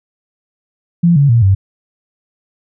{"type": "tone with pitch steps", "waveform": "sine", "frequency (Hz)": [171.4, 141.65, 117.07, 96.75], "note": ["F3", "C#3", "A#2", "G2"], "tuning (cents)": [-32, 38, 8, -22], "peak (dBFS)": -6, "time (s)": [1.03, 1.55], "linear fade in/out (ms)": 10, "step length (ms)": 130, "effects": []}